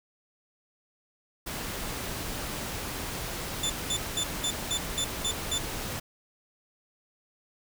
pink noise, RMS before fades -35 dBFS, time 1.46-6 s, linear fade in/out 10 ms
25% pulse tone bursts, 3520 Hz, A7, in tune, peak -23 dBFS, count 8, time 3.63-5.582 s, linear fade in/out 5 ms, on 69 ms, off 200 ms
effects none

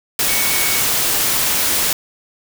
sine tone in noise, 2231 Hz, C#7, 11 cents sharp, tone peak -24 dBFS, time 0.28-0.81 s, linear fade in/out 2 ms, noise white, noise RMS -17 dBFS, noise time 0.19-1.93 s, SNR -10 dB, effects none

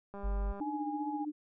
click train, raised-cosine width 1 ms, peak -32 dBFS, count 93, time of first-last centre 0.14-0.6 s, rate 200 Hz
sine tone, 49 Hz, G1, in tune, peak -30 dBFS, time 0.23-0.53 s, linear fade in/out 20 ms
sine tone with tremolo, 299.9 Hz, D4, 36 cents sharp, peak -32 dBFS, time 0.6-1.32 s, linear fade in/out 10 ms, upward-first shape sine, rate 15 Hz, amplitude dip 70%
sine tone with vibrato, 830.6 Hz, G#5, in tune, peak -37 dBFS, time 0.61-1.25 s, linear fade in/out 5 ms, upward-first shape sine, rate 2.7 Hz, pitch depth 28 cents each way
effects none

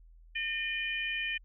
harmonic tone, 607 Hz, D#5, 43 cents flat, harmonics 3 / 4 / 5, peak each -36 / -34 / -38 dBFS, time 0.35-1.38 s, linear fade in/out 10 ms, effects added 41 Hz sine -53 dBFS peak until 1.44 s

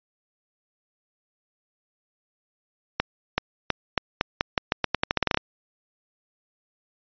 accelerating click train, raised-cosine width 0.3 ms, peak -4 dBFS, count 18, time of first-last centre 3-5.373 s, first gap 380 ms, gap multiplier 0.85, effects resampled to 11025 Hz

